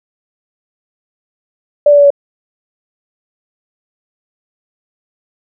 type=tone with pitch steps; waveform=sine; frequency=585 / 578.9 / 573 / 567 Hz; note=D5 / D5 / D5 / C#5; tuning=-7 / -25 / -43 / +39 cents; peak=-3 dBFS; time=1.86-2.104 s; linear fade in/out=5 ms; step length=61 ms; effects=none